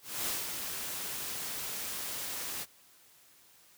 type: noise with ADSR envelope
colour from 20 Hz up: white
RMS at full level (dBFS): -33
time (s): 0.02-2.66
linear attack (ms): 240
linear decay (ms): 200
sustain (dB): -5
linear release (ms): 40
effects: white hiss -61 dBFS RMS until 3.77 s + high-pass 60 Hz 12 dB/octave